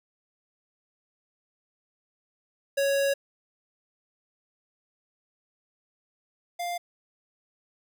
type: tone pair in turn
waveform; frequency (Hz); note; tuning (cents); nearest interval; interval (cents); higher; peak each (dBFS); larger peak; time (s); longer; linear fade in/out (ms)
square; 555 / 699.3; C#5 / F5; +2 / +2; major third; 400; second; -23 / -30; first; 2.77-3.14 / 6.59-6.78; first; 10
effects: none